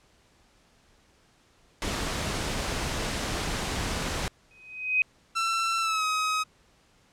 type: noise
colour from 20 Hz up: pink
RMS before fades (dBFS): -30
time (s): 1.82-4.28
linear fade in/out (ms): 0
type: tone with exponential growth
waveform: sine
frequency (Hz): 2514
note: D#7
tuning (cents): +17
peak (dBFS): -17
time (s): 4.51-5.02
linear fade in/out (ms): 1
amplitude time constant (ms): 110
type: tone with pitch glide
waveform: sawtooth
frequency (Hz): 1342 to 1266.7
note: E6 to D#6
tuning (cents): +31 to +31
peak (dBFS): -21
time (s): 5.35-6.44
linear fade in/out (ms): 20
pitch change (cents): -100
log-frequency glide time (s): 5.8-6.04
effects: pink hiss -62 dBFS RMS until 7.12 s + low-pass 8000 Hz 12 dB/octave